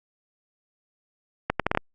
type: accelerating click train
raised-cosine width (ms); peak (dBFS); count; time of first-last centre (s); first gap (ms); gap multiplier
0.5; -6; 6; 1.5-1.774; 97; 0.71
effects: Opus 48 kbps